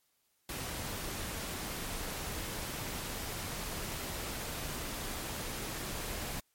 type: noise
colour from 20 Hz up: pink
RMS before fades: -39 dBFS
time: 0.49-6.4 s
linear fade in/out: 2 ms
effects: white hiss -75 dBFS RMS until 6.54 s + MP3 64 kbps